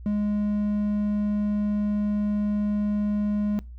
triangle tone, 207.7 Hz, G#3, in tune, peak -20 dBFS, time 0.06-3.59 s, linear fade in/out 0 ms, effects noise-tail reverb RT60 0.3 s tail -24 dB re dry + added 60 Hz sine -38 dBFS peak until 3.78 s

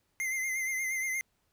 square tone with vibrato, 2080 Hz, C7, 11 cents flat, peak -31 dBFS, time 0.2-1.21 s, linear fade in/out 0 ms, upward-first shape triangle, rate 8.5 Hz, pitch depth 52 cents each way, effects pink hiss -75 dBFS RMS until 1.52 s

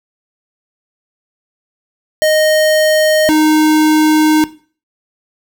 square tone pair in turn, 620 / 309.1 Hz, D#5 / D#4, -6 / -11 cents, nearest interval octave, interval 1205 cents, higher first, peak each -9 dBFS, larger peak neither, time 2.22-3.29 / 3.29-4.44 s, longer second, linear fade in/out 0 ms, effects noise-tail reverb RT60 0.4 s tail -17 dB re dry

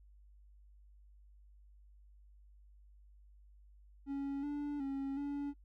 triangle tone with pitch steps, 278 / 290.6 / 273.4 / 285.1 Hz, C#4 / D4 / C#4 / C#4, +5 / -18 / -24 / +49 cents, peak -34 dBFS, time 4.06-5.54 s, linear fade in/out 50 ms, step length 370 ms, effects noise-tail reverb RT60 0.1 s tail -23 dB re dry + added 50 Hz sine -58 dBFS peak until 5.64 s

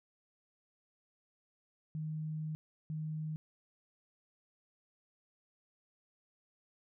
sine tone bursts at uneven times, 155.56 Hz, D#3, in tune, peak -36 dBFS, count 2, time 1.95-2.55 / 2.9-3.36 s, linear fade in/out 0 ms, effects none

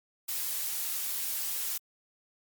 blue noise, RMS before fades -33 dBFS, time 0.28-1.78 s, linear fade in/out 10 ms, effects Opus 48 kbps

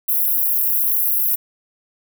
white high-pass noise, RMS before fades -18 dBFS, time 0.08-1.36 s, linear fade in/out 10 ms, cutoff 11000 Hz, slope 96 dB/octave, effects none

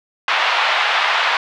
pink band-pass noise, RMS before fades -17 dBFS, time 0.28-1.37 s, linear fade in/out 2 ms, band 790 to 3600 Hz, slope 24 dB/octave, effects none

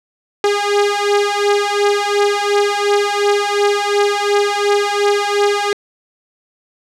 sawtooth beating tone pair, 407.1 / 409.9 Hz, G#4 / G#4, -35 / -23 cents, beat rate 2.8 Hz, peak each -12 dBFS, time 0.44-5.73 s, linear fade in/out 2 ms, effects low-pass 7000 Hz 12 dB/octave

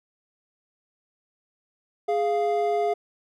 triangle tone pair together, 415.3 / 696.4 Hz, G#4 / F5, 0 / -5 cents, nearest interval major sixth, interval 895 cents, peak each -22 / -22 dBFS, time 2.08-2.94 s, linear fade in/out 10 ms, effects none

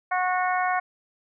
harmonic tone, 366 Hz, F#4, 19 cents flat, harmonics 2 / 3 / 4 / 5 / 6, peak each -24 / -28 / -30 / -32 / -34 dBFS, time 0.11-0.8 s, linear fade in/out 10 ms, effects none

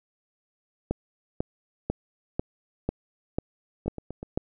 two click trains, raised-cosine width 2 ms, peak -12 / -22 dBFS, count 8 / 4, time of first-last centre 0.91-4.375 / 3.86-4.229 s, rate 2.02 / 8.12 Hz, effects none

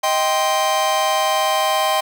45% pulse chord, C minor, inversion first, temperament just, 627.9 / 784.9 / 1046.5 Hz, Eb5 / G5 / C6, +16 / +2 / 0 cents, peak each -21 / -20 / -21 dBFS, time 0.03-2.01 s, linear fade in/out 10 ms, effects none

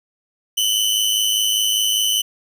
sawtooth tone pair together, 2960 / 3065 Hz, F#7 / G7, 0 / -40 cents, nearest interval minor second, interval 60 cents, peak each -16 dBFS, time 0.57-2.22 s, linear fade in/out 10 ms, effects none

